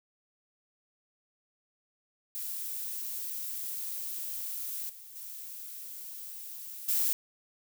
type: noise with level steps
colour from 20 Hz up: violet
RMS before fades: -37 / -49 / -43 / -28 dBFS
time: 2.35-7.13 s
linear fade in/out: 0 ms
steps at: 4.89 / 5.15 / 6.88 s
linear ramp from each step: 10 ms
effects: none